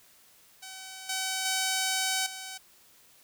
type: tone with level steps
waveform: 5% pulse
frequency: 760 Hz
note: F#5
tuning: 46 cents sharp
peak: -30 / -18 / -15 / -27 dBFS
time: 0.62-2.58 s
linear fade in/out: 10 ms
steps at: 1.09 / 1.45 / 2.26 s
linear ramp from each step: 5 ms
effects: white hiss -59 dBFS RMS until 3.23 s